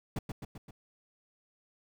brown noise with echo, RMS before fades -33 dBFS, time 0.16-0.19 s, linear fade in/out 5 ms, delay 130 ms, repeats 4, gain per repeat -4 dB, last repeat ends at 0.71 s, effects none

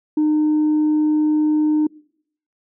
sine tone, 305 Hz, D#4, 34 cents flat, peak -12 dBFS, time 0.17-1.87 s, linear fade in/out 5 ms, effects noise-tail reverb RT60 0.7 s tail -25 dB re dry + tanh soft clip ceiling -12 dBFS

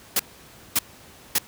white noise bursts, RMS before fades -20 dBFS, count 3, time 0.16-1.385 s, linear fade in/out 5 ms, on 35 ms, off 560 ms, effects pink hiss -48 dBFS RMS until 1.47 s + high-pass 60 Hz 12 dB/octave

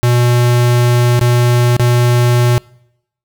square tone with dropouts, 121.4 Hz, B2, 29 cents flat, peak -9 dBFS, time 0.03-2.58 s, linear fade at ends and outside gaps 0 ms, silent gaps 1.193-1.212 / 1.766-1.796 s, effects noise-tail reverb RT60 0.8 s tail -25 dB re dry

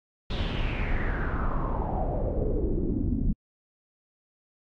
brown noise with low-pass filter sweep, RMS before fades -27 dBFS, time 0.3-3.33 s, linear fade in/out 5 ms, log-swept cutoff 3800 to 210 Hz, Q 4.6, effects AAC 64 kbps

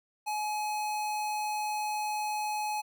square tone, 846 Hz, G#5, 32 cents sharp, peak -31 dBFS, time 0.26-2.82 s, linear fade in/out 20 ms, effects none

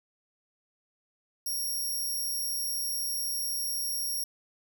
5% pulse tone, 5588 Hz, F8, in tune, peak -24 dBFS, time 1.46-4.24 s, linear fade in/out 5 ms, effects none

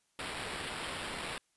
white noise with sample-and-hold, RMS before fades -40 dBFS, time 0.19-1.38 s, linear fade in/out 0 ms, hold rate 6300 Hz, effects white hiss -75 dBFS RMS until 1.56 s + resampled to 24000 Hz

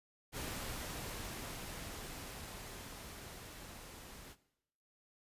pink noise with level ramp, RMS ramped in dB -42 to -53 dBFS, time 0.32-4.36 s, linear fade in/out 50 ms, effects noise-tail reverb RT60 0.8 s tail -17 dB re dry + resampled to 32000 Hz

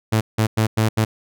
sawtooth tone bursts at uneven times, 110 Hz, A2, in tune, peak -11 dBFS, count 5, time 0.12-0.21 / 0.38-0.47 / 0.57-0.67 / 0.77-0.89 / 0.97-1.05 s, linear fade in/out 10 ms, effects none

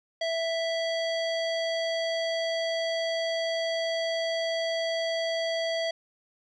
square tone with low-pass filter, 659.3 Hz, E5, in tune, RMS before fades -29 dBFS, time 0.21-5.91 s, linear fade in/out 5 ms, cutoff 4200 Hz, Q 2.5, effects none

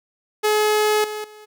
sawtooth tone with level steps, 424.9 Hz, G#4, 40 cents sharp, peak -12 / -23 / -37 dBFS, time 0.43-1.46 s, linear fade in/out 20 ms, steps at 1.04 / 1.24 s, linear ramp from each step 2 ms, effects none

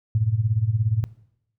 sine tone with tremolo, 110 Hz, A2, in tune, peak -15 dBFS, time 0.15-1.04 s, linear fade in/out 0 ms, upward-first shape sine, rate 17 Hz, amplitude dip 75%, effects noise-tail reverb RT60 0.8 s tail -20 dB re dry

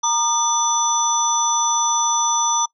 sine tone cluster, 933 / 1212 / 3497 / 5960 Hz, A#5 / D#6 / A7 / F#8, +1 / -46 / -11 / +12 cents, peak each -20 / -25 / -28 / -19 dBFS, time 0.03-2.66 s, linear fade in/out 10 ms, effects noise-tail reverb RT60 0.1 s tail -22 dB re dry

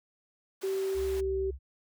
pink high-pass noise, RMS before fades -47 dBFS, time 0.61-1.21 s, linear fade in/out 10 ms, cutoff 510 Hz, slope 12 dB/octave
sine tone, 385.4 Hz, G4, 29 cents flat, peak -28 dBFS, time 0.63-1.51 s, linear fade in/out 10 ms
sine tone with vibrato, 67 Hz, C2, 42 cents sharp, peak -36 dBFS, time 0.94-1.59 s, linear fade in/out 50 ms, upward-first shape triangle, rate 11 Hz, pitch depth 40 cents each way
effects none

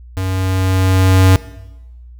square tone with level ramp, 94 Hz, F#2, 28 cents sharp, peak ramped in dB -18 to -6 dBFS, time 0.17-1.36 s, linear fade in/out 0 ms, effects noise-tail reverb RT60 1.0 s tail -18 dB re dry + added 60 Hz sine -34 dBFS peak until 2.19 s

